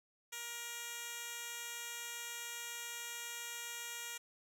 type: tone with band-pass filter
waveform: 10% pulse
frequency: 472.7 Hz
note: A#4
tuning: 24 cents sharp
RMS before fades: -45 dBFS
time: 0.32-4.18 s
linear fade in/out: 10 ms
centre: 7900 Hz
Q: 0.58
effects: none